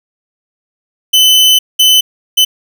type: tone bursts at uneven times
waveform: 40% pulse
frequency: 3028 Hz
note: F#7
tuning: 39 cents sharp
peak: -4 dBFS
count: 3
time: 1.13-1.59 / 1.79-2.01 / 2.37-2.45 s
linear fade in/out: 10 ms
effects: none